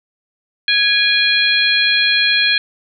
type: harmonic tone with a mistuned harmonic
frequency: 830.6 Hz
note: G#5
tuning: in tune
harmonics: 2 / 3 / 4 / 5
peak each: -17 / -17 / -17 / -17 dBFS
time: 0.68-2.58 s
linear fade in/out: 2 ms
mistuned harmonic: 3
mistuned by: -39 cents
effects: none